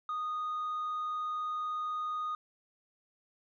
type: tone with tanh clipping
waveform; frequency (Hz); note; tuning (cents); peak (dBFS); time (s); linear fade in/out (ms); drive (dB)
triangle; 1237; D#6; -10; -33; 0.09-2.35; 2; 6
effects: none